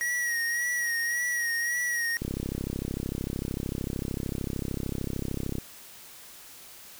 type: tone with vibrato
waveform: square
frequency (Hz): 1900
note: A#6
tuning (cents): +33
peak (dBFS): -27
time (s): 0.01-2.17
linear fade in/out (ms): 0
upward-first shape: sine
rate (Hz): 1.8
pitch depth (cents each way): 41
type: click train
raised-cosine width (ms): 3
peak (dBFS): -18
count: 113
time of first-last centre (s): 2.22-5.583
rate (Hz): 33.3
effects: white hiss -48 dBFS RMS until 6.99 s